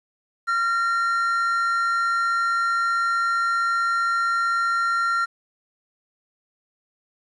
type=tone pair together; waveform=triangle; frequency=1377.7 / 1839 Hz; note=F6 / A#6; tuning=-24 / -24 cents; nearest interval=perfect fourth; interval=500 cents; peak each=-18 / -28 dBFS; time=0.47-5.26 s; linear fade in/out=20 ms; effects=resampled to 24000 Hz + 9-bit